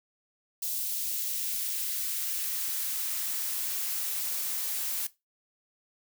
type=noise with high-pass filter sweep; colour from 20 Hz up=blue; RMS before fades=-32 dBFS; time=0.62-5.07 s; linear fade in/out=5 ms; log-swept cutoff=4000 to 260 Hz; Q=0.8; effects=noise-tail reverb RT60 0.2 s tail -17 dB re dry